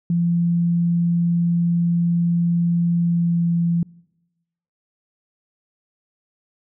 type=tone with pitch glide; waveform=sine; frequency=171.2 to 170.02 Hz; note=F3 to F3; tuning=-34 to -46 cents; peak=-16 dBFS; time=0.1-3.83 s; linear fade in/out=2 ms; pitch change=-12 cents; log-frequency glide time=2.98-3.5 s; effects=noise-tail reverb RT60 1.0 s tail -25 dB re dry